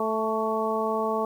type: harmonic tone with a mistuned harmonic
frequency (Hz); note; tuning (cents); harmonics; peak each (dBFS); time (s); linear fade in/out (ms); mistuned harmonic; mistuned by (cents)
219.7; A3; -2; 1 / 2 / 3 / 4 / 5; -32 / -28 / -30 / -31 / -30; 0-1.25; 2; 5; +27
effects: 9-bit